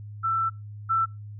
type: tone pair in turn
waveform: sine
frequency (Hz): 1334 / 1334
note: E6 / E6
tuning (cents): +20 / +20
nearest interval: unison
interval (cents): 0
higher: neither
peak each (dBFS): -22 / -20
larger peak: second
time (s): 0.23-0.5 / 0.89-1.06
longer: first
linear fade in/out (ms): 20
effects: noise-tail reverb RT60 0.2 s tail -22 dB re dry + added 104 Hz sine -37 dBFS peak until 1.39 s